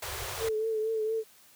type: band-stop noise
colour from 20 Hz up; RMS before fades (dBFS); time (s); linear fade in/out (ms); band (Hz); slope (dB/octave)
pink; -36; 0.02-0.49; 5; 130 to 370; 96
type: tone with vibrato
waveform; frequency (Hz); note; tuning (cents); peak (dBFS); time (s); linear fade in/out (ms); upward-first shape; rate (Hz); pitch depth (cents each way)
sine; 440; A4; 0; -27; 0.39-1.24; 50; triangle; 4.3; 47
effects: white hiss -58 dBFS RMS until 1.55 s + high-pass 60 Hz 12 dB/octave